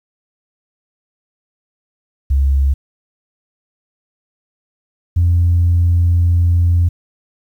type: tone pair in turn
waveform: sine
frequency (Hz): 68.6 / 86.43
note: C#2 / F2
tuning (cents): -17 / -17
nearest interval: major third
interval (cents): 400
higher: second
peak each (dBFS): -9 / -8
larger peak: second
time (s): 2.3-2.74 / 5.16-6.89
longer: second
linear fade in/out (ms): 10
effects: tanh soft clip ceiling -6 dBFS + 8-bit